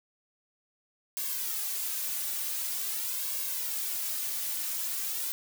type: noise with flanger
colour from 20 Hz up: blue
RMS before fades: -33 dBFS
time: 1.17-5.32 s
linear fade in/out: 0 ms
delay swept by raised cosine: 1.8 to 3.5 ms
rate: 0.46 Hz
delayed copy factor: +0.9
effects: none